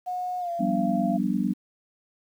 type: tone with pitch glide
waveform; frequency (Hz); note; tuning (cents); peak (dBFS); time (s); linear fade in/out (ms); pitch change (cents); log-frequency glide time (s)
sine; 726 to 685.3; F#5 to F5; -33 to -33; -27; 0.06-1.18; 20; -100; 0.39-0.51
type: chord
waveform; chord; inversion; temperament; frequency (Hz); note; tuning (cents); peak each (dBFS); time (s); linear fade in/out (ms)
sine; G dominant seventh; third; just; 176.4 / 196 / 245 / 294; F3 / G3 / B3 / D4; +18 / 0 / -14 / +2; -31 / -26 / -27 / -30; 0.59-1.54; 20
effects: 9-bit